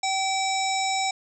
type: harmonic tone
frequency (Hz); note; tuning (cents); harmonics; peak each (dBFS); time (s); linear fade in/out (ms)
769; G5; -33; 1 / 3 / 5 / 7 / 9 / 10; -25 / -30 / -32 / -33 / -35 / -35; 0.03-1.11; 5
effects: none